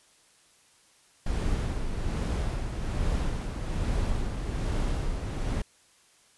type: noise with tremolo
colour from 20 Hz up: brown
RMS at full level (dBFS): -27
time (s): 1.26-5.62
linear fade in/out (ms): 5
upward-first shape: sine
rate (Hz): 1.2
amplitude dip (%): 45
effects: white hiss -61 dBFS RMS until 6.37 s + resampled to 24000 Hz